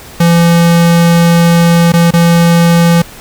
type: tone with dropouts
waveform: square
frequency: 169.6 Hz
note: E3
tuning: 50 cents sharp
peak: -5 dBFS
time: 0.2-3.02 s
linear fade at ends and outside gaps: 5 ms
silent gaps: 1.921-1.936 / 2.108-2.136 s
effects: pink hiss -32 dBFS RMS until 3.2 s